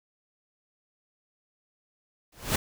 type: noise with exponential growth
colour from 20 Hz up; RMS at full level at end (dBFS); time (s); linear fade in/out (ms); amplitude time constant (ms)
pink; -21; 2.32-2.56; 5; 51
effects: none